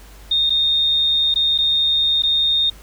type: tone with dropouts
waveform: sine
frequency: 3675 Hz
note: A#7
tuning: 25 cents flat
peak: -14 dBFS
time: 0.31-2.7 s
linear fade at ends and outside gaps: 5 ms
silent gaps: 0.497-0.503 / 1.342-1.358 / 1.579-1.585 / 2.223-2.234 s
effects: added 50 Hz sine -40 dBFS peak until 2.82 s + pink hiss -46 dBFS RMS until 2.82 s